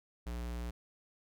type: tone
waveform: square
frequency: 59.4 Hz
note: A#1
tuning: 33 cents sharp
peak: -38 dBFS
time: 0.26-0.71 s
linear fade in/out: 10 ms
effects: none